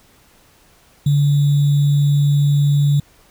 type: tone with sample-and-hold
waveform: sine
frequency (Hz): 143.9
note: D3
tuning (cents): -35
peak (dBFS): -11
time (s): 1.06-3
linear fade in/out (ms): 5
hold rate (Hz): 3675
effects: pink hiss -52 dBFS RMS until 3.3 s